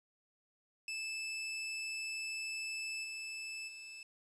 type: tone with level steps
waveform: sawtooth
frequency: 2627 Hz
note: E7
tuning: 7 cents flat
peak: -35 / -38 / -44 dBFS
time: 0.88-4.03 s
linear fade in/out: 2 ms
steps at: 3.03 / 3.67 s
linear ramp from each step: 20 ms
effects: resampled to 22050 Hz + 11-bit